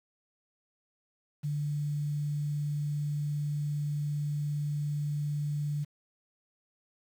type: tone with quantisation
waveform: sine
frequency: 147.1 Hz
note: D3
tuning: 3 cents sharp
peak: -29 dBFS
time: 1.43-5.85 s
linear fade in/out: 20 ms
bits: 9
effects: none